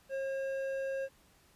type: tone with hard clipping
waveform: sine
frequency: 539 Hz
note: C#5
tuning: 49 cents flat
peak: -35 dBFS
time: 0.09-1.09 s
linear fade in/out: 50 ms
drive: 8 dB
effects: pink hiss -65 dBFS RMS until 1.55 s + resampled to 32000 Hz